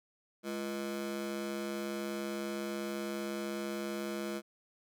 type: ring-modulated tone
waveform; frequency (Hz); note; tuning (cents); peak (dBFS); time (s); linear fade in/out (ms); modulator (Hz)
30% pulse; 277.2; C#4; 0; -30; 0.43-4.42; 50; 67.9
effects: none